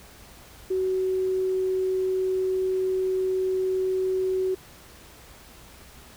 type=tone; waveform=sine; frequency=375 Hz; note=F#4; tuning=23 cents sharp; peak=-22 dBFS; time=0.7-4.55 s; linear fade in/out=10 ms; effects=added 60 Hz sine -56 dBFS peak until 6.16 s + pink hiss -49 dBFS RMS until 6.16 s